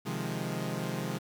sawtooth chord, F minor seventh, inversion second, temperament equal, 130.81 / 155.56 / 174.61 / 207.7 Hz, C3 / Eb3 / F3 / Ab3, 0 / 0 / 0 / 0 cents, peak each -34 dBFS, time 0.05-1.19 s, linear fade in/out 20 ms, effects 9-bit

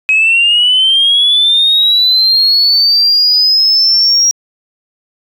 sine linear sweep, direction up, 2534 to 5660 Hz, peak -5 dBFS, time 0.09-4.31 s, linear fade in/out 0 ms, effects tanh soft clip ceiling -2 dBFS

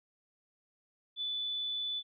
sine tone, 3483 Hz, A7, 18 cents flat, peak -33 dBFS, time 1.16-2.03 s, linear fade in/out 50 ms, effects none

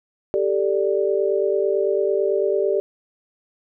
sine chord, G suspended second, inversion none, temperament just, 392 / 441 / 588 Hz, G4 / A4 / D5, 0 / +4 / +2 cents, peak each -20 / -23 / -23 dBFS, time 0.34-2.8 s, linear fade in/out 0 ms, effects none

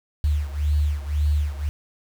sine beating tone pair, 73.5 / 75.4 Hz, D2 / D2, +2 / +46 cents, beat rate 1.9 Hz, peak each -21 / -24 dBFS, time 0.24-1.69 s, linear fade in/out 0 ms, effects 7-bit

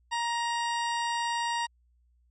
harmonic tone with a mistuned harmonic, 939 Hz, A#5, 12 cents sharp, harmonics 1 / 2 / 3 / 4 / 5 / 6 / 8 / 9, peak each -29 / -35 / -39 / -41 / -43 / -45 / -47 / -48 dBFS, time 0.11-1.67 s, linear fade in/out 20 ms, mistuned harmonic 9, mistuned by +17 cents, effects added 60 Hz sine -63 dBFS peak until 2.3 s

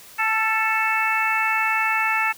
harmonic tone with a mistuned harmonic, 440 Hz, A4, in tune, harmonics 2 / 3 / 4 / 5 / 6, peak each -25 / -25 / -25 / -25 / -25 dBFS, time 0.18-2.33 s, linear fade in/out 20 ms, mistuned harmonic 3, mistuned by +25 cents, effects white hiss -45 dBFS RMS until 2.37 s

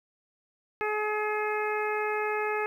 harmonic tone, 424.1 Hz, G#4, 36 cents sharp, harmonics 1 / 2 / 3 / 4 / 5 / 6, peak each -30 / -33 / -35 / -36 / -37 / -38 dBFS, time 0.81-2.66 s, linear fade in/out 0 ms, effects 10-bit

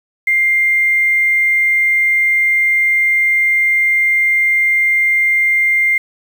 sine tone with quantisation, 2100 Hz, C7, 6 cents sharp, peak -10 dBFS, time 0.27-5.98 s, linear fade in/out 5 ms, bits 6, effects none

